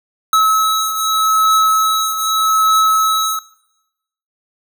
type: beating tone pair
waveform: square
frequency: 1294 / 1294.82 Hz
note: E6 / E6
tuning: -32 / -31 cents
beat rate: 0.82 Hz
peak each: -13 / -19 dBFS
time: 0.33-3.39 s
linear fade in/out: 2 ms
effects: noise-tail reverb RT60 0.9 s tail -19 dB re dry